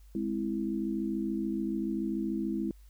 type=chord; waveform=sine; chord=Ab augmented; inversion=none; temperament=equal with one note detuned; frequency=207.7 / 261.6 / 328.5 Hz; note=Ab3 / C4 / E4; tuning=0 / 0 / -6 cents; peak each=-33 / -36 / -33 dBFS; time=0.15-2.71 s; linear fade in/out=2 ms; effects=added 50 Hz sine -51 dBFS peak until 2.89 s + white hiss -68 dBFS RMS until 2.89 s